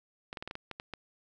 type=clicks; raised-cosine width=0.3 ms; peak=-23 dBFS; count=9; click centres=0.329 / 0.372 / 0.425 / 0.476 / 0.511 / 0.554 / 0.713 / 0.799 / 0.937 s; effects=none